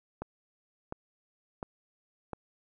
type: click train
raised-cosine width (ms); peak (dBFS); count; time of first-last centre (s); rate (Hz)
1; -22; 4; 0.22-2.333; 1.42
effects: none